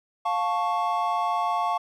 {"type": "chord", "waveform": "triangle", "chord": "F augmented", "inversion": "none", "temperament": "equal with one note detuned", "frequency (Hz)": [704.9, 880, 1108.7], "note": ["F5", "A5", "C#6"], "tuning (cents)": [16, 0, 0], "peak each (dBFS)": [-25, -26, -25], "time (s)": [0.25, 1.78], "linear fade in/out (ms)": 10, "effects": []}